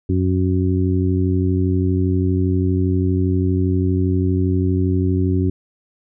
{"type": "harmonic tone", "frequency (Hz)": 92.5, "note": "F#2", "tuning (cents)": 0, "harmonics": [1, 2, 3, 4], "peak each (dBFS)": [-17, -23, -21, -24], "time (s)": [0.09, 5.5], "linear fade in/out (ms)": 5, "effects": []}